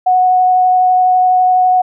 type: tone with vibrato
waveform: sine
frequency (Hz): 736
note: F#5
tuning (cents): -9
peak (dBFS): -7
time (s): 0.06-1.82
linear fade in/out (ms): 10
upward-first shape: sine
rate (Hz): 12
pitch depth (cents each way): 8
effects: none